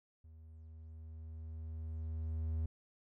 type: tone with level ramp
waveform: triangle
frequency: 79.8 Hz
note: D#2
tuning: 44 cents sharp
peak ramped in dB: -52 to -31 dBFS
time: 0.24-2.66 s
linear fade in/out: 5 ms
effects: none